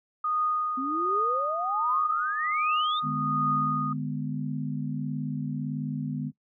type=tone with tremolo; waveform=sine; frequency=1235 Hz; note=D#6; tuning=13 cents flat; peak=-23 dBFS; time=0.24-3.93 s; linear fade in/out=5 ms; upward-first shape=triangle; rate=1.3 Hz; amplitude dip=55%
type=exponential sweep; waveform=sine; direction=up; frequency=255.5 to 3729 Hz; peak=-30 dBFS; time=0.77-3 s; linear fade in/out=10 ms
type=chord; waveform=sine; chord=G# diminished; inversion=second; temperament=just; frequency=149.51 / 207.7 / 249.2 Hz; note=D3 / G#3 / B3; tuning=+31 / 0 / +16 cents; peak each=-31 / -35 / -33 dBFS; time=3.02-6.32 s; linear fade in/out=50 ms
effects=noise-tail reverb RT60 0.1 s tail -19 dB re dry